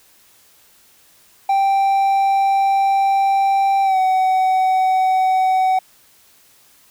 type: tone with pitch glide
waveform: triangle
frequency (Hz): 784 to 752.5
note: G5 to F#5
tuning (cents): 0 to +29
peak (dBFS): -11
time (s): 1.49-5.79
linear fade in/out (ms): 5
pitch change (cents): -71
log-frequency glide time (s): 3.83-3.98
effects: white hiss -52 dBFS RMS until 6.9 s